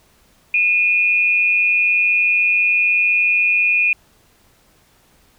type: tone pair together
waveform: sine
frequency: 2447 / 2637 Hz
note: D#7 / E7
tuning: -29 / 0 cents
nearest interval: minor second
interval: 129 cents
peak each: -13 / -22 dBFS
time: 0.54-3.93 s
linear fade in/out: 2 ms
effects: pink hiss -55 dBFS RMS until 5.38 s